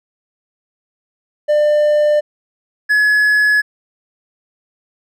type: tone pair in turn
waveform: triangle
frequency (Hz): 597 / 1695.9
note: D5 / G#6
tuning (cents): +28 / +36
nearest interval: octave + tritone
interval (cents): 1808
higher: second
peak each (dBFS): -8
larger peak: neither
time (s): 1.48-2.21 / 2.89-3.62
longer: neither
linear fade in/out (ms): 20
effects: none